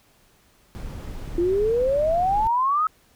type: noise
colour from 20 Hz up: brown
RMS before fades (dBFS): -33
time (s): 0.75-2.47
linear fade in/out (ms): 0
type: exponential sweep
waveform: sine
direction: up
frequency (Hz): 336.9 to 1300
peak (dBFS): -18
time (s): 1.38-2.87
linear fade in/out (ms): 2
effects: pink hiss -59 dBFS RMS until 3.15 s